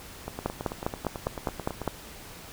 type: two click trains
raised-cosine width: 1 ms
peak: -19 / -12 dBFS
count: 15 / 8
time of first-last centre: 0.28-1.817 / 0.46-1.877 s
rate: 9.11 / 4.94 Hz
effects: pink hiss -45 dBFS RMS until 2.52 s